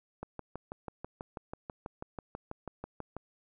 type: click train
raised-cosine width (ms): 1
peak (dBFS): -25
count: 19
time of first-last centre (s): 0.23-3.166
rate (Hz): 6.13
effects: none